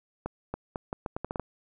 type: accelerating click train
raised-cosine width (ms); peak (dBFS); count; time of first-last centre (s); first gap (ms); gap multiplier
1; -18; 10; 0.26-1.397; 280; 0.78
effects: none